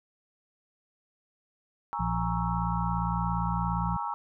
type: chord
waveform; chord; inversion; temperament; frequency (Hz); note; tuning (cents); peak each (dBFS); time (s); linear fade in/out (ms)
sine; A# half-diminished seventh; third; equal; 830.6 / 932.3 / 1108.7 / 1318.5; G#5 / A#5 / C#6 / E6; 0 / 0 / 0 / 0; -36 / -33 / -37 / -37; 1.93-4.14; 0
type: harmonic tone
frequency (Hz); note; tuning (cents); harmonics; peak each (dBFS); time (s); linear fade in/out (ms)
57.3; A#1; -29; 1 / 2 / 3; -33 / -34 / -31; 1.99-3.97; 10
effects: none